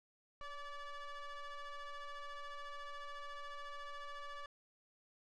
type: ring-modulated tone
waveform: 35% pulse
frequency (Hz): 576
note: D5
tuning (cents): -34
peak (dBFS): -40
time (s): 0.41-4.46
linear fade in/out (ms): 2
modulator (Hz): 583
effects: low-pass 4000 Hz 12 dB/octave